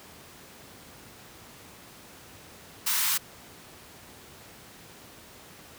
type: high-pass noise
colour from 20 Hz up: white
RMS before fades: -26 dBFS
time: 2.86-3.18 s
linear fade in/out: 10 ms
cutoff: 870 Hz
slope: 96 dB/octave
effects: pink hiss -49 dBFS RMS until 5.78 s + high-pass 80 Hz 12 dB/octave